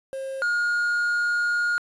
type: tone pair in turn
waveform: triangle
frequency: 535 / 1428.3 Hz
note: C5 / F6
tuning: +38 / +38 cents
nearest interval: octave + perfect fourth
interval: 1700 cents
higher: second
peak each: -27 / -19 dBFS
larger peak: second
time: 0.13-0.42 / 0.42-1.78 s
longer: second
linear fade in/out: 0 ms
effects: resampled to 22050 Hz + 8-bit